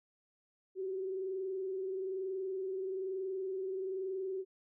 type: tone with frequency modulation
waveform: sine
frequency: 380 Hz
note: F#4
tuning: 46 cents sharp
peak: -35 dBFS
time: 0.75-4.45 s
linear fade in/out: 50 ms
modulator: 21.1 Hz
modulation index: 0.47
effects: none